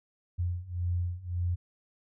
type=beating tone pair; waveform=sine; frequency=87.1 / 88.9 Hz; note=F2 / F2; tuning=-4 / +31 cents; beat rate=1.8 Hz; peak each=-33 / -31 dBFS; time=0.38-1.56 s; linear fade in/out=20 ms; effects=none